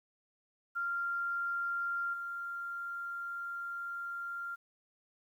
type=tone with level steps; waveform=sine; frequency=1389 Hz; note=F6; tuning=10 cents flat; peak=-32 / -37 dBFS; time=0.75-4.56 s; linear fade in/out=20 ms; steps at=2.13 s; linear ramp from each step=10 ms; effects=11-bit